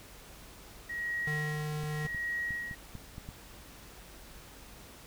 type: tone with tremolo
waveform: sine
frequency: 1899 Hz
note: A#6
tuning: 32 cents sharp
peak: -31 dBFS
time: 0.89-2.75 s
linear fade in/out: 10 ms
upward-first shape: sine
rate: 0.85 Hz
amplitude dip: 95%
type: tone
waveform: square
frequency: 151.4 Hz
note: D#3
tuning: 47 cents flat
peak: -34 dBFS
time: 1.27-2.07 s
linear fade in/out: 5 ms
type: clicks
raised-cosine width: 5 ms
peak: -30 dBFS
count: 8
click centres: 1.836 / 2.051 / 2.147 / 2.507 / 2.712 / 2.953 / 3.181 / 3.289 s
effects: added 50 Hz sine -56 dBFS peak until 5.06 s + pink hiss -52 dBFS RMS until 5.06 s